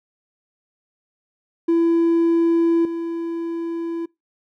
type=tone with level steps; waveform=triangle; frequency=334.6 Hz; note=E4; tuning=26 cents sharp; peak=-11 / -21 dBFS; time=1.68-4.06 s; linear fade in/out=10 ms; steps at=2.85 s; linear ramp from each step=2 ms; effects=noise-tail reverb RT60 0.2 s tail -24 dB re dry + tanh soft clip ceiling -9 dBFS